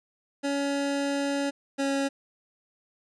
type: tone pair in turn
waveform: 25% pulse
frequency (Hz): 281 / 275.7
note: C#4 / C#4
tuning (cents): +24 / -9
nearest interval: unison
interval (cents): 33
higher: first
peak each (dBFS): -22 / -21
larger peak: second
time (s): 0.43-1.51 / 1.78-2.09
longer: first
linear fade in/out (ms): 20
effects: resampled to 22050 Hz